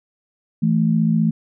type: tone pair together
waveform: sine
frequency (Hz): 164.81 / 220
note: E3 / A3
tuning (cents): 0 / 0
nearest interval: perfect fourth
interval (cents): 500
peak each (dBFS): -17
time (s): 0.62-1.31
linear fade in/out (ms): 10
effects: none